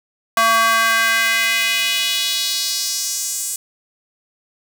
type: tone with high-pass filter sweep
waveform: square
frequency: 226.4 Hz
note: A3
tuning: 50 cents sharp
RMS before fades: -18 dBFS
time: 0.37-3.56 s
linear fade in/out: 2 ms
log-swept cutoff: 1000 to 8100 Hz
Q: 2.3
effects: none